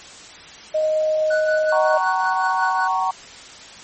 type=tone; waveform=sine; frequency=622.3 Hz; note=D#5; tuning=in tune; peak=-16 dBFS; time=0.74-1.98 s; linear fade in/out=10 ms
type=tone with tremolo; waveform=triangle; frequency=1483 Hz; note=F#6; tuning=4 cents sharp; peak=-19 dBFS; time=1.3-2.88 s; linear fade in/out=10 ms; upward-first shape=sine; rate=5.4 Hz; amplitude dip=70%
type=chord; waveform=sine; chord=F# major; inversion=none; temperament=equal with one note detuned; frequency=756.4 / 932.3 / 1108.7 Hz; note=F#5 / A#5 / C#6; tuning=+38 / 0 / 0 cents; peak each=-22 / -22 / -23 dBFS; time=1.72-3.11 s; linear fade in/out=5 ms
effects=white hiss -40 dBFS RMS until 3.83 s + MP3 32 kbps